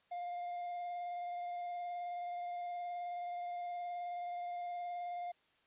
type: tone with vibrato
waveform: triangle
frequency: 705 Hz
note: F5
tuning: 16 cents sharp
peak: -37 dBFS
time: 0.11-5.32 s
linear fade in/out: 10 ms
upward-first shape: sine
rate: 19 Hz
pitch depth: 15 cents each way
effects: white hiss -72 dBFS RMS until 5.66 s + resampled to 8000 Hz